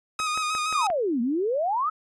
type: tone with vibrato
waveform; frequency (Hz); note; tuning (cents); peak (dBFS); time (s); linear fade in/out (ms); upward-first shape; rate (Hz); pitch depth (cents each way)
sawtooth; 1248; D#6; +5; -21; 0.19-0.87; 2; square; 6.4; 29
type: click train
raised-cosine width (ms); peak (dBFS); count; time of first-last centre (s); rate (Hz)
0.5; -20; 5; 0.2-0.902; 5.7
type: exponential two-way sweep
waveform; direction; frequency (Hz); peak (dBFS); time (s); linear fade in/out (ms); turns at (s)
sine; down then up; 1320 to 225.3 to 1320; -22; 0.74-1.9; 10; 1.21
effects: resampled to 22050 Hz